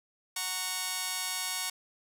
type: chord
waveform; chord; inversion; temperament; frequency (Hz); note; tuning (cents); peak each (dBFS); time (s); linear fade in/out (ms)
5% pulse; F# major; none; just; 740 / 925 / 1110; F#5 / A#5 / C#6; 0 / -14 / +2; -27 / -26 / -25; 0.36-1.7; 5
effects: none